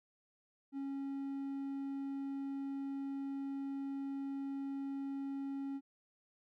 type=tone; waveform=triangle; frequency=275 Hz; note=C#4; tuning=14 cents flat; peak=-36 dBFS; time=0.72-5.81 s; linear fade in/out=50 ms; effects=none